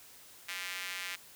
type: tone with high-pass filter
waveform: square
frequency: 92.5 Hz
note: F#2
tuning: in tune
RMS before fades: -40 dBFS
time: 0.48-1.16 s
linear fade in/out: 10 ms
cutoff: 2100 Hz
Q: 1.8
effects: white hiss -55 dBFS RMS until 1.35 s